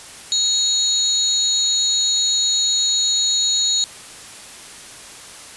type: tone cluster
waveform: sine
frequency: 3823 / 4312 / 6820 Hz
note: A#7 / C#8 / G#8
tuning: +43 / -49 / +45 cents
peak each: -20 dBFS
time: 0.32-3.84 s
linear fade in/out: 0 ms
effects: white hiss -38 dBFS RMS until 5.56 s + resampled to 24000 Hz